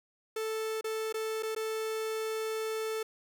45% pulse tone with dropouts, 440 Hz, A4, in tune, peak -32 dBFS, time 0.36-3.03 s, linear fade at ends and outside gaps 5 ms, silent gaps 0.811-0.842 / 1.126-1.141 / 1.426-1.431 / 1.55-1.562 s, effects none

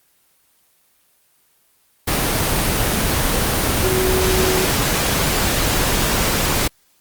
sine tone in noise, 372.7 Hz, F#4, 13 cents sharp, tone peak -18 dBFS, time 3.83-4.65 s, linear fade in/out 10 ms, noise pink, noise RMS -18 dBFS, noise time 2.07-6.68 s, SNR -3 dB, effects white hiss -59 dBFS RMS until 7 s + Opus 24 kbps

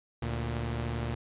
sawtooth tone pair together, 73.42 / 116.62 Hz, D2 / A#2, 0 / +1 cents, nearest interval minor sixth, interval 801 cents, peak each -31 / -29 dBFS, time 0.22-1.15 s, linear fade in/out 5 ms, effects resampled to 8000 Hz

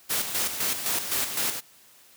white noise with tremolo, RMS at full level -26 dBFS, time 0.09-1.61 s, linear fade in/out 20 ms, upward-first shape square, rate 3.9 Hz, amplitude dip 55%, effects white hiss -55 dBFS RMS until 2.16 s + high-pass 80 Hz 12 dB/octave

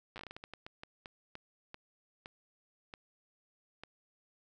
slowing click train, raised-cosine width 0.3 ms, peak -29 dBFS, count 19, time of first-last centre 0.16-3.836 s, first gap 8 ms, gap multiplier 1.32, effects none

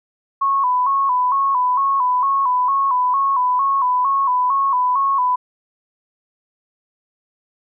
sine tone with vibrato, 1046.5 Hz, C6, in tune, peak -14 dBFS, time 0.41-5.36 s, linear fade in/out 10 ms, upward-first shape square, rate 2.2 Hz, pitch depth 83 cents each way, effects none

